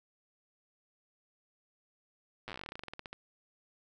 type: slowing click train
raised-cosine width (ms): 0.3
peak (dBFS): -26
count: 23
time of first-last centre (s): 2.48-3.13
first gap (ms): 8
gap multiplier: 1.11
effects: none